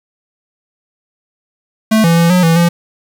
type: tone with pitch steps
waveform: square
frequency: 219.2 / 167.6 / 168.7 / 181.1 / 164.9 / 171.3 Hz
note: A3 / E3 / E3 / F#3 / E3 / F3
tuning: -6 / +29 / +40 / -37 / +1 / -33 cents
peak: -8 dBFS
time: 1.91-2.69 s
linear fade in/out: 10 ms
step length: 130 ms
effects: 7-bit